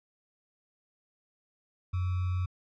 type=tone with sample-and-hold; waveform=sine; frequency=90.7 Hz; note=F#2; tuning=34 cents flat; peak=-27 dBFS; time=1.93-2.46 s; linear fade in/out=10 ms; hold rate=1225 Hz; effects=low-pass 3000 Hz 12 dB/octave